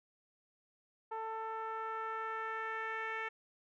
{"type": "tone with low-pass filter sweep", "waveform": "10% pulse", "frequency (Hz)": 444.3, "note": "A4", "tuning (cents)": 17, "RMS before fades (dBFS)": -40, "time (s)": [1.11, 3.29], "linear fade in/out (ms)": 10, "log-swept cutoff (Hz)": [970, 2100], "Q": 2.3, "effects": []}